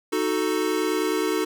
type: chord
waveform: square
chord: D# diminished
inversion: none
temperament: equal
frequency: 311.1 / 370 / 440 Hz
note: D#4 / F#4 / A4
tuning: 0 / 0 / 0 cents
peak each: -27 dBFS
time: 0.12-1.45 s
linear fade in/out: 10 ms
effects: none